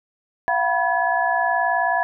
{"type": "tone cluster", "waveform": "sine", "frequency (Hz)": [686, 745, 977, 1702], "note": ["F5", "F#5", "B5", "G#6"], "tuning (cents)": [-31, 12, -19, 42], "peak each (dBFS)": -23, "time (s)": [0.48, 2.03], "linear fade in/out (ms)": 0, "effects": []}